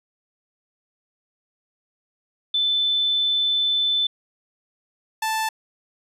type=tone pair in turn; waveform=sine / sawtooth; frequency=3520 / 880 Hz; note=A7 / A5; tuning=0 / 0 cents; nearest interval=2 octaves; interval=2400 cents; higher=first; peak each=-18 dBFS; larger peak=neither; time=2.54-4.07 / 5.22-5.49 s; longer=first; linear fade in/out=5 ms; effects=resampled to 32000 Hz